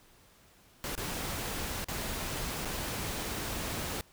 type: noise with dropouts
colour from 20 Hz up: pink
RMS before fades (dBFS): -36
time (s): 0.84-4.01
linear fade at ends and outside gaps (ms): 0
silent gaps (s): 0.952-0.977 / 1.844-1.885 / 2.649-2.655
effects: pink hiss -61 dBFS RMS until 4.12 s